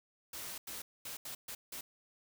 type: noise bursts at uneven times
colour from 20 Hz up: white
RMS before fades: -44 dBFS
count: 6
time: 0.33-0.58 / 0.67-0.82 / 1.05-1.17 / 1.25-1.35 / 1.48-1.55 / 1.72-1.81 s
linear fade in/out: 5 ms
effects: none